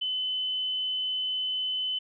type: tone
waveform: sine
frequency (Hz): 3028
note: F#7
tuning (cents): +39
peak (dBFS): -27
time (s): 0.01-1.99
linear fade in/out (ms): 10
effects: none